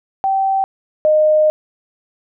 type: tone pair in turn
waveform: sine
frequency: 775 / 615.1 Hz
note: G5 / D#5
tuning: -20 / -20 cents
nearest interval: major third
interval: 400 cents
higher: first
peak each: -13 / -9 dBFS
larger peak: second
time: 0.24-0.64 / 1.05-1.5 s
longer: second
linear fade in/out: 0 ms
effects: none